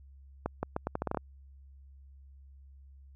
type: accelerating click train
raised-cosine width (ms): 1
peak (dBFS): -17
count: 10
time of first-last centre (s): 0.46-1.173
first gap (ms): 170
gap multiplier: 0.79
effects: added 68 Hz sine -51 dBFS peak until 3.15 s